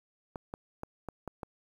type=clicks; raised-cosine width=1 ms; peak=-24 dBFS; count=6; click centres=0.358 / 0.539 / 0.834 / 1.087 / 1.277 / 1.432 s; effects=9-bit